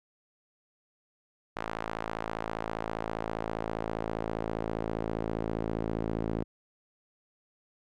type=tone with band-pass filter sweep; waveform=sawtooth; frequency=55 Hz; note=A1; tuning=in tune; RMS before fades=-34 dBFS; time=1.56-6.44 s; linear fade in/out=10 ms; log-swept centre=1100 to 330 Hz; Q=0.93; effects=none